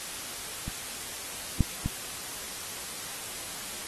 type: clicks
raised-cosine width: 5 ms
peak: -23 / -9 / -16 dBFS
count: 3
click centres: 0.68 / 1.607 / 1.86 s
effects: white hiss -38 dBFS RMS until 3.87 s + AAC 32 kbps